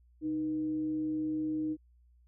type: tone with frequency modulation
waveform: sine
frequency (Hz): 310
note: D#4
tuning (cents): -6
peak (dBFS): -30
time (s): 0.21-1.77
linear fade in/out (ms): 50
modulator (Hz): 178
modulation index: 0.21
effects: added 60 Hz sine -60 dBFS peak until 2.27 s